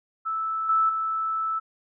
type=tone with level steps; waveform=sine; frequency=1314 Hz; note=E6; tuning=6 cents flat; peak=-25 / -18 / -24 dBFS; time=0.25-1.6 s; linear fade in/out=20 ms; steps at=0.69 / 0.89 s; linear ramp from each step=5 ms; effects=none